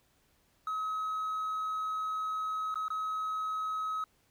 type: tone with dropouts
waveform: triangle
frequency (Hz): 1277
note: D#6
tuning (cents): +45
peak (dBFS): -29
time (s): 0.67-4.04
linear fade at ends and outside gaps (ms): 2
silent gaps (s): 2.743-2.756 / 2.882-2.903
effects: tanh soft clip ceiling -26 dBFS + pink hiss -70 dBFS RMS until 4.3 s